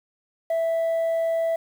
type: tone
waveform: sine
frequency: 659.3 Hz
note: E5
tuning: in tune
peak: -18 dBFS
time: 0.5-1.56 s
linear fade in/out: 5 ms
effects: tanh soft clip ceiling -20 dBFS + 8-bit